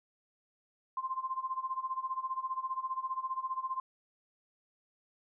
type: tone with tremolo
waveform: sine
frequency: 1047 Hz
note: C6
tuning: 1 cent sharp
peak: -30 dBFS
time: 0.97-3.8 s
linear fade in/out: 2 ms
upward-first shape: sine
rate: 15 Hz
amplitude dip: 85%
effects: none